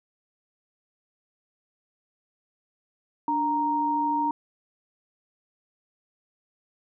sine tone pair together, 293.7 / 932.3 Hz, D4 / A#5, 0 / 0 cents, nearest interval octave + minor sixth, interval 2000 cents, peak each -29 / -23 dBFS, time 3.28-4.31 s, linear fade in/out 2 ms, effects none

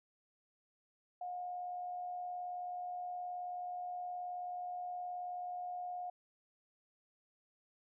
sine tone with amplitude modulation, 718 Hz, F5, 48 cents sharp, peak -38 dBFS, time 1.21-6.1 s, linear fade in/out 5 ms, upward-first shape sine, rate 78.9 Hz, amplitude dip 30%, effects none

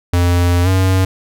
square tone with pitch glide, 87.8 to 94.1 Hz, F2 to F#2, +10 to +30 cents, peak -11 dBFS, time 0.13-1.05 s, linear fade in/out 5 ms, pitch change +120 cents, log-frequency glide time 0.63-0.68 s, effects none

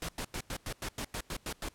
pink noise bursts, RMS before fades -37 dBFS, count 11, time 0.02-1.687 s, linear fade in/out 2 ms, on 67 ms, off 93 ms, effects pink hiss -64 dBFS RMS until 1.74 s + low-pass 12000 Hz 12 dB/octave

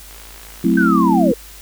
click train, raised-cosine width 0.3 ms, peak -25 dBFS, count 43, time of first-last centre 0.11-0.863 s, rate 55.8 Hz
sine chord, F# half-diminished seventh, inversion none, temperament equal, 185 / 220 / 261.6 / 329.6 Hz, F#3 / A3 / C4 / E4, 0 / 0 / 0 / 0 cents, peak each -17 dBFS, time 0.64-1.32 s, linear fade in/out 5 ms
sine linear sweep, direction down, 1568 to 443.1 Hz, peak -16 dBFS, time 0.77-1.34 s, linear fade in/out 5 ms
effects added 50 Hz sine -40 dBFS peak until 1.61 s + white hiss -40 dBFS RMS until 1.61 s

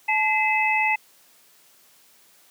sine tone cluster, 864 / 2048 / 2597 Hz, A5 / C7 / E7, -32 / -38 / -26 cents, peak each -23 dBFS, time 0.08-0.96 s, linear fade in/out 10 ms, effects white hiss -56 dBFS RMS until 2.5 s + high-pass 150 Hz 12 dB/octave

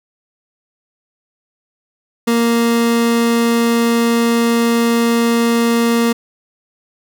30% pulse tone, 233.1 Hz, A#3, in tune, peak -9 dBFS, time 2.27-6.13 s, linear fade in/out 10 ms, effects none

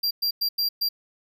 square tone bursts at uneven times, 4745 Hz, D8, 17 cents sharp, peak -22 dBFS, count 5, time 0.03-0.11 / 0.22-0.31 / 0.41-0.49 / 0.58-0.69 / 0.81-0.89 s, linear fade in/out 10 ms, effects none

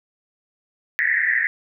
white band-pass noise, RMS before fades -20 dBFS, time 0.99-1.47 s, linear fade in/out 0 ms, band 1700 to 2000 Hz, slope 96 dB/octave, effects none

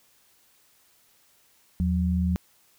sine tone pair together, 80.82 / 180.7 Hz, E2 / F#3, -34 / -41 cents, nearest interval octave + major second, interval 1393 cents, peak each -24 dBFS, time 1.8-2.36 s, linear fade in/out 0 ms, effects white hiss -62 dBFS RMS until 2.78 s

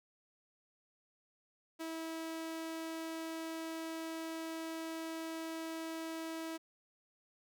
sawtooth tone, 324.7 Hz, E4, 26 cents flat, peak -36 dBFS, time 1.79-6.58 s, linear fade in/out 20 ms, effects none

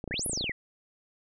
clicks, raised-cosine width 2 ms, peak -23 dBFS, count 12, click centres 0.041 / 0.077 / 0.11 / 0.141 / 0.194 / 0.262 / 0.296 / 0.332 / 0.375 / 0.41 / 0.442 / 0.495 s
sine exponential two-way sweep, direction up then down, 1568 to 11570 to 1851 Hz, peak -30 dBFS, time 0.11-0.52 s, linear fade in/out 5 ms, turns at 0.26 s
effects none

